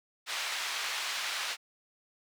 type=band-pass noise; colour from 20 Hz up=white; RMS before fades=-35 dBFS; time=0.26-1.57 s; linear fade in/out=50 ms; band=1000 to 4000 Hz; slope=12 dB/octave; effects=none